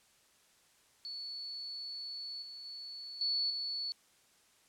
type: tone with level steps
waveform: sine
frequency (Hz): 4432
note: C#8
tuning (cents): -1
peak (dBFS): -40 / -45 / -43 / -30 / -35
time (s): 1.05-3.92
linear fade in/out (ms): 0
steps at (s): 2.42 / 2.65 / 3.21 / 3.5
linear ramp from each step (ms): 2
effects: white hiss -67 dBFS RMS until 4.68 s + low-pass 10000 Hz 12 dB/octave